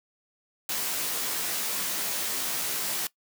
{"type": "noise with comb filter", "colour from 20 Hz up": "white", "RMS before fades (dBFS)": -30, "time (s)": [0.69, 3.07], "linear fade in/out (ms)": 2, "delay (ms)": 15, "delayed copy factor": 0.75, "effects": ["noise-tail reverb RT60 0.1 s tail -20 dB re dry", "high-pass 150 Hz 12 dB/octave"]}